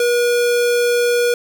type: tone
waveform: square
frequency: 481.4 Hz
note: B4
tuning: 44 cents flat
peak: -14 dBFS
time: 0-1.34 s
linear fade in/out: 2 ms
effects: none